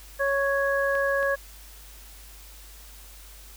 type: harmonic tone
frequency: 554.4 Hz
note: C#5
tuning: in tune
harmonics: 1 / 2 / 3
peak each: -24 / -31 / -26 dBFS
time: 0.19-1.36 s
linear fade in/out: 20 ms
type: clicks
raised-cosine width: 0.3 ms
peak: -24 dBFS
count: 2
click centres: 0.953 / 1.229 s
effects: added 50 Hz sine -46 dBFS peak until 3.56 s + white hiss -49 dBFS RMS until 3.56 s